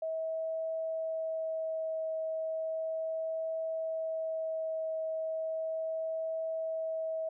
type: tone with vibrato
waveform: sine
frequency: 643 Hz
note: E5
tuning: 43 cents flat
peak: -32 dBFS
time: 0.02-7.29 s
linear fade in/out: 5 ms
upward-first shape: triangle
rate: 0.35 Hz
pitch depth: 9 cents each way
effects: none